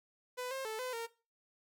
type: tone with pitch steps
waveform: sawtooth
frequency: 499.6 / 533 / 438.3 / 507 / 460.8 Hz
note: B4 / C5 / A4 / B4 / A#4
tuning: +20 / +32 / -7 / +45 / -20 cents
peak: -34 dBFS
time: 0.37-1.07 s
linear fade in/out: 20 ms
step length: 140 ms
effects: noise-tail reverb RT60 0.3 s tail -17 dB re dry